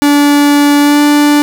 45% pulse tone with pitch glide, 289.1 to 293.1 Hz, D4 to D4, -27 to -3 cents, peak -5 dBFS, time 0.02-1.42 s, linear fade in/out 0 ms, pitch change +24 cents, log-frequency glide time 0.8-1.01 s, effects none

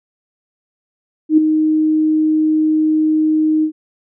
sine tone with ADSR envelope, 311.1 Hz, D#4, in tune, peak -4 dBFS, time 1.29-3.72 s, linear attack 87 ms, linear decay 7 ms, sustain -7 dB, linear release 86 ms, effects none

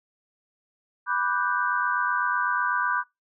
sine chord, G major seventh, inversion first, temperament equal, 987.8 / 1174.7 / 1480 / 1568 Hz, B5 / D6 / F#6 / G6, 0 / 0 / 0 / 0 cents, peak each -28 dBFS, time 1.06-3.04 s, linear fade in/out 50 ms, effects noise-tail reverb RT60 0.2 s tail -23 dB re dry

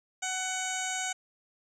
15% pulse tone with low-pass filter, 748 Hz, F#5, 19 cents sharp, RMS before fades -33 dBFS, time 0.22-1.13 s, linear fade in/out 10 ms, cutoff 6800 Hz, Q 4.5, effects none

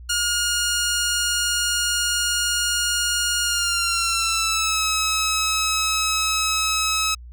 10% pulse tone with pitch glide, 1427 to 1286.1 Hz, F6 to E6, +37 to -43 cents, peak -11 dBFS, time 0.09-7.15 s, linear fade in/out 10 ms, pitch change -180 cents, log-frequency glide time 3.41-4.84 s, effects added 60 Hz sine -37 dBFS peak until 7.32 s

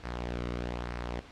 sawtooth tone with flanger, 59.9 Hz, A#1, 48 cents sharp, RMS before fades -36 dBFS, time 0.03-1.21 s, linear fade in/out 20 ms, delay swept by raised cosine 0.28 to 1.2 ms, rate 1.1 Hz, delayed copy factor -0.5, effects pink hiss -51 dBFS RMS until 1.31 s + low-pass 4000 Hz 12 dB/octave

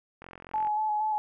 click train, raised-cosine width 0.5 ms, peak -29 dBFS, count 21, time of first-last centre 0.22-0.671 s, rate 44.3 Hz
sine tone with vibrato, 854 Hz, G#5, 48 cents sharp, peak -25 dBFS, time 0.54-1.18 s, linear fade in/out 0 ms, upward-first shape square, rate 4.3 Hz, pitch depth 19 cents each way
effects none

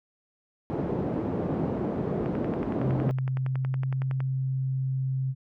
pink band-pass noise, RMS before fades -29 dBFS, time 0.7-3.11 s, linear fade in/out 0 ms, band 160 to 450 Hz, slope 12 dB/octave
click train, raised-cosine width 0.5 ms, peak -23 dBFS, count 22, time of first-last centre 2.26-4.204 s, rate 10.8 Hz
sine tone with pitch glide, 130.81 to 132.1 Hz, C3 to C3, 0 to +17 cents, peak -25 dBFS, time 2.79-5.35 s, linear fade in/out 50 ms, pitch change +17 cents, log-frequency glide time 3.43-3.91 s
effects none

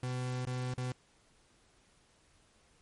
40% pulse tone with dropouts, 126.2 Hz, B2, 38 cents sharp, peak -33 dBFS, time 0.03-0.92 s, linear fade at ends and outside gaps 2 ms, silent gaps 0.452-0.469 / 0.739-0.778 s, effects pink hiss -67 dBFS RMS until 2.81 s + MP3 48 kbps

